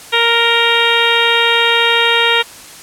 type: harmonic tone with a mistuned harmonic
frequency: 466.2 Hz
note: A#4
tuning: in tune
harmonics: 1 / 2 / 3 / 4 / 5 / 6 / 7 / 8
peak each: -18 / -18 / -18 / -18 / -18 / -18 / -18 / -18 dBFS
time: 0.12-2.43 s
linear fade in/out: 20 ms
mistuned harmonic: 7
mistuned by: -22 cents
effects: white hiss -35 dBFS RMS until 2.82 s + low-pass 11000 Hz 12 dB/octave